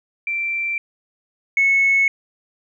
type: tone pair in turn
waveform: sine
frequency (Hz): 2349 / 2199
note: D7 / C#7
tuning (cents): 0 / -14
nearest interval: minor second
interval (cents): 114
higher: first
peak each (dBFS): -20 / -12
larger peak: second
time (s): 0.27-0.78 / 1.57-2.08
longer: neither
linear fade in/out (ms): 2
effects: tanh soft clip ceiling -8 dBFS